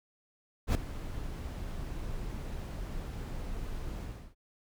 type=noise with ADSR envelope; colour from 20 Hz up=brown; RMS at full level=-21 dBFS; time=0.67-4.35 s; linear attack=79 ms; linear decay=5 ms; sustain=-17 dB; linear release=330 ms; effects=none